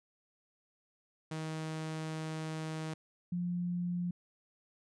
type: tone pair in turn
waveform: sawtooth / sine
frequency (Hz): 158 / 176.17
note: D#3 / F3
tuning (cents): +27 / +15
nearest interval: major second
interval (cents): 188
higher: second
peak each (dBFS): -33 / -32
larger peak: second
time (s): 1.31-2.94 / 3.32-4.11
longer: first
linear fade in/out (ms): 5
effects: resampled to 22050 Hz